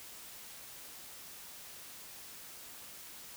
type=silence; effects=white hiss -50 dBFS RMS until 3.36 s